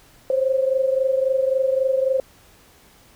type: tone pair together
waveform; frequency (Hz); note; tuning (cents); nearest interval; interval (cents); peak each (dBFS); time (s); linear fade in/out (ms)
sine; 523.3 / 547; C5 / C#5; 0 / -23; minor second; 77; -18 / -23; 0.3-2.2; 2
effects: pink hiss -52 dBFS RMS until 3.15 s